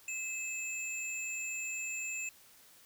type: tone pair together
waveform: sine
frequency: 2609 / 7263 Hz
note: E7 / A#8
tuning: -18 / -46 cents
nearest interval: octave + tritone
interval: 1772 cents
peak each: -36 / -38 dBFS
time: 0.08-2.29 s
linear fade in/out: 2 ms
effects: tanh soft clip ceiling -32 dBFS + white hiss -60 dBFS RMS until 2.85 s